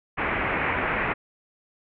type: low-pass noise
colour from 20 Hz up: white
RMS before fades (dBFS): -26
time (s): 0.17-1.14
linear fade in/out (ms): 20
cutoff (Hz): 2400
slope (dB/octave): 48
effects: none